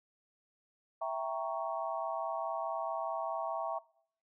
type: chord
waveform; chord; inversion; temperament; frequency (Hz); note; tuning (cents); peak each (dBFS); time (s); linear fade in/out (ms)
sine; E diminished seventh; none; equal; 659.3 / 784 / 932.3 / 1108.7; E5 / G5 / Bb5 / Db6; 0 / 0 / 0 / 0; -36 / -40 / -40 / -40; 1.01-3.79; 10
effects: noise-tail reverb RT60 0.6 s tail -22 dB re dry